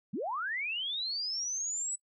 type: linear sweep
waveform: sine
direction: up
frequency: 151.6 to 7960 Hz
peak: -32 dBFS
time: 0.13-1.96 s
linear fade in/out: 10 ms
effects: noise-tail reverb RT60 0.1 s tail -24 dB re dry